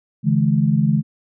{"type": "tone cluster", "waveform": "sine", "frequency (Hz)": [142.6, 162.2, 213.4], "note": ["C#3", "E3", "G#3"], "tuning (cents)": [49, -28, 47], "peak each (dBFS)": -18, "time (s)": [0.23, 1.03], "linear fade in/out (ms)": 50, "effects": []}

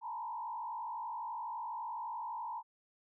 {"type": "tone with frequency modulation", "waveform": "sine", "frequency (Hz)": 932.3, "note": "A#5", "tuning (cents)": 0, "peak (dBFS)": -38, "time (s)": [0.01, 2.63], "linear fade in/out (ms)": 50, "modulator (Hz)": 51.9, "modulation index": 1.3, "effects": []}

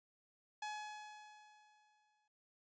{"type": "tone with exponential decay", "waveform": "sawtooth", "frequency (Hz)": 846, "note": "G#5", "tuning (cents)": 32, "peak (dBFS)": -37, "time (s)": [0.62, 2.28], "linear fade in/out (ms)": 5, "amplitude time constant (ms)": 360, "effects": ["noise-tail reverb RT60 0.3 s tail -20 dB re dry", "resampled to 16000 Hz"]}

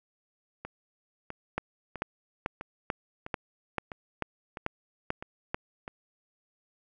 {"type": "two click trains", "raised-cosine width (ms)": 0.5, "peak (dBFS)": [-23, -14], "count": [9, 10], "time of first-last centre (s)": [[0.65, 5.879], [1.58, 5.545]], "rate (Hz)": [1.53, 2.27], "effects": []}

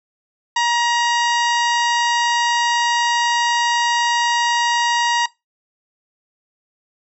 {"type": "harmonic tone with a mistuned harmonic", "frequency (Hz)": 948, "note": "A#5", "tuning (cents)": 29, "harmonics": [1, 2, 3, 4, 5, 6, 7, 8], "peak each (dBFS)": [-16, -22, -26, -28, -30, -32, -33, -34], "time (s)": [0.56, 5.26], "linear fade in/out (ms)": 5, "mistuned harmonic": 7, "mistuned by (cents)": -72, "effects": ["noise-tail reverb RT60 0.2 s tail -20 dB re dry"]}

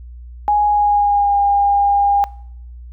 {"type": "tone with pitch glide", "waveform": "sine", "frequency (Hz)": [830.6, 807.4], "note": ["G#5", "G#5"], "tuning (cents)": [0, -49], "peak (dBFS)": -11, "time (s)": [0.48, 2.24], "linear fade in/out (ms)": 0, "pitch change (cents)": -49, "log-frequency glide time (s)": [0.68, 1.38], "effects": ["noise-tail reverb RT60 0.7 s tail -22 dB re dry", "added 60 Hz sine -32 dBFS peak until 2.92 s"]}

